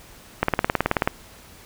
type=click train; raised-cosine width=0.5 ms; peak=-3 dBFS; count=13; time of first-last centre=0.43-1.075 s; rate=18.6 Hz; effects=pink hiss -47 dBFS RMS until 1.65 s